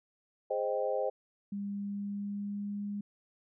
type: chord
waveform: sine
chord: Ab major seventh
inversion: none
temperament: equal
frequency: 415.3 / 523.3 / 622.3 / 784 Hz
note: Ab4 / C5 / Eb5 / G5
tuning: 0 / 0 / 0 / 0 cents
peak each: -37 / -32 / -35 / -38 dBFS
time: 0.5-1.1 s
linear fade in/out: 10 ms
type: tone with pitch glide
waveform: sine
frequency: 201.2 to 204 Hz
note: G3 to G#3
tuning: +45 to -31 cents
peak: -34 dBFS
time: 1.52-3.01 s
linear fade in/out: 5 ms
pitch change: +24 cents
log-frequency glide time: 1.7-2.81 s
effects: none